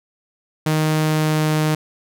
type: tone with pitch glide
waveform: sawtooth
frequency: 155.56 to 154.49 Hz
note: D#3 to D#3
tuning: 0 to -12 cents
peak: -12 dBFS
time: 0.66-1.75 s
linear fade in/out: 5 ms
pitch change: -12 cents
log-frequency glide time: 0.96-1.51 s
effects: none